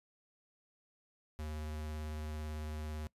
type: tone with vibrato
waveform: square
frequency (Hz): 76.6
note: D#2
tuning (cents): -27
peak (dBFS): -40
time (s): 1.39-3.07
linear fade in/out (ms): 0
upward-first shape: triangle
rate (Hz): 18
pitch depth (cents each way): 18
effects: noise-tail reverb RT60 0.1 s tail -22 dB re dry + resampled to 32000 Hz